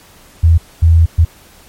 sine tone bursts at uneven times, 82.41 Hz, E2, in tune, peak -4 dBFS, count 3, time 0.43-0.58 / 0.82-1.06 / 1.18-1.25 s, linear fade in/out 10 ms, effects pink hiss -43 dBFS RMS until 1.68 s + MP3 64 kbps

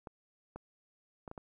clicks, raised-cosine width 1 ms, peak -30 dBFS, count 5, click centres 0.072 / 0.56 / 1.278 / 1.314 / 1.378 s, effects 12-bit

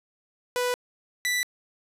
sawtooth tone pair in turn, 493.9 / 1975.6 Hz, B4 / B6, 0 / 0 cents, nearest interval 2 octaves, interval 2400 cents, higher second, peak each -20 dBFS, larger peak neither, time 0.56-0.74 / 1.25-1.43 s, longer neither, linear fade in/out 0 ms, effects resampled to 32000 Hz + 8-bit

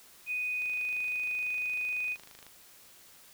sine tone, 2489 Hz, D#7, in tune, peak -30 dBFS, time 0.26-2.17 s, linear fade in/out 50 ms
click train, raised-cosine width 0.2 ms, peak -33 dBFS, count 49, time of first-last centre 0.62-2.466 s, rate 26 Hz
effects white hiss -56 dBFS RMS until 3.33 s

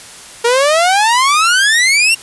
sawtooth exponential sweep, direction up, 459.9 to 2800 Hz, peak -5 dBFS, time 0.44-2.15 s, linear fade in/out 10 ms, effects white hiss -34 dBFS RMS until 2.22 s + resampled to 24000 Hz

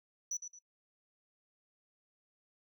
sine tone with echo, 5930 Hz, F#8, 3 cents sharp, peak -31 dBFS, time 0.31-0.37 s, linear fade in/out 5 ms, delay 110 ms, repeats 2, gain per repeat -10 dB, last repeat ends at 0.59 s, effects noise-tail reverb RT60 0.1 s tail -22 dB re dry + tanh soft clip ceiling -33 dBFS

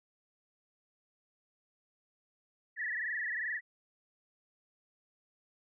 sine tone with frequency modulation, 1833 Hz, A#6, 30 cents flat, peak -33 dBFS, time 2.76-3.61 s, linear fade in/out 50 ms, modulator 22.6 Hz, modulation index 5.9, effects none

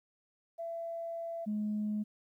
sine tone pair in turn, 670 / 211 Hz, E5 / G#3, +28 / +28 cents, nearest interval octave + minor sixth, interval 2000 cents, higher first, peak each -36 / -30 dBFS, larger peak second, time 0.58-1.46 / 1.46-2.04 s, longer first, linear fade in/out 20 ms, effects tanh soft clip ceiling -28 dBFS + 12-bit

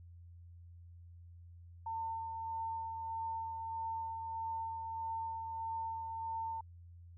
sine tone with tremolo, 902 Hz, A5, 43 cents sharp, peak -36 dBFS, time 1.86-6.61 s, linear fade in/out 5 ms, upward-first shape sine, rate 1.6 Hz, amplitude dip 35%, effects added 86 Hz sine -52 dBFS peak until 7.17 s

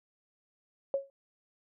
sine tone with exponential decay, 550 Hz, C#5, 14 cents flat, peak -23 dBFS, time 0.94-1.1 s, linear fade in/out 1 ms, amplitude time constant 34 ms, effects none

